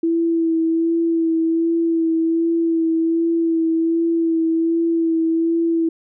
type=tone with vibrato; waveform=sine; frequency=329.6 Hz; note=E4; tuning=in tune; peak=-15 dBFS; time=0.03-5.89 s; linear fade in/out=5 ms; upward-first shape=sine; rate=1.3 Hz; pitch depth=22 cents each way; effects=none